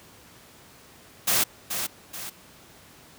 white noise with echo, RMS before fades -22 dBFS, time 1.27-1.44 s, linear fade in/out 10 ms, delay 430 ms, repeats 2, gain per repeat -7 dB, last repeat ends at 2.3 s, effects pink hiss -51 dBFS RMS until 3.18 s + high-pass 80 Hz 12 dB/octave

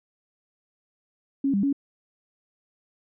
sine tone with pitch steps, 275 / 199 / 279.3 Hz, C#4 / G3 / C#4, -14 / +26 / +13 cents, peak -20 dBFS, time 1.44-1.728 s, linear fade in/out 5 ms, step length 96 ms, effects none

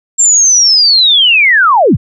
sine linear sweep, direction down, 7459 to 51.91 Hz, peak -4 dBFS, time 0.18-1.97 s, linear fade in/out 20 ms, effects none

